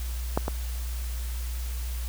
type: clicks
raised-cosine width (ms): 1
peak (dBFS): -9 / -14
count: 2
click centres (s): 0.375 / 0.481
effects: added 60 Hz sine -29 dBFS peak until 2.08 s + white hiss -43 dBFS RMS until 2.08 s